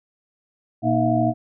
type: tone cluster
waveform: sine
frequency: 120.6 / 234.2 / 312.3 / 658 / 711 Hz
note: B2 / A#3 / D#4 / E5 / F5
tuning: -41 / +8 / +7 / -3 / +31 cents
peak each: -23 dBFS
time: 0.82-1.34 s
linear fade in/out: 50 ms
effects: none